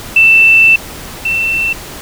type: tone pair in turn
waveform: sine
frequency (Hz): 2665 / 2684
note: E7 / E7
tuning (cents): +18 / +31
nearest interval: unison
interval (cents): 13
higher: second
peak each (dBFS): -3 / -11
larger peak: first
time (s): 0.16-0.76 / 1.25-1.73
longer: first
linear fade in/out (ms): 5
effects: pink hiss -28 dBFS RMS until 2.01 s